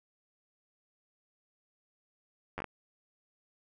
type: slowing click train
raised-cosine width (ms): 0.5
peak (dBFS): -22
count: 5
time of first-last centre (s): 2.58-2.643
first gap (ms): 10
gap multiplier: 1.31
effects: none